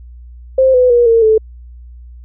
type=tone with pitch steps; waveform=sine; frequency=525 / 501.6 / 479.2 / 457.8 / 437.4 Hz; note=C5 / B4 / A#4 / A#4 / A4; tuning=+6 / +27 / +48 / -31 / -10 cents; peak=-6 dBFS; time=0.58-1.38 s; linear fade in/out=5 ms; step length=160 ms; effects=added 60 Hz sine -32 dBFS peak until 2.24 s